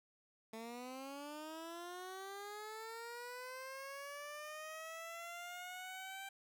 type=linear sweep; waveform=15% pulse; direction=up; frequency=220 to 784 Hz; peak=-40 dBFS; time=0.53-6.29 s; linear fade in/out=5 ms; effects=none